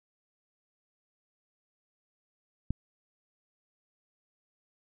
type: click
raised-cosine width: 5 ms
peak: -17 dBFS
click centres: 2.706 s
effects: none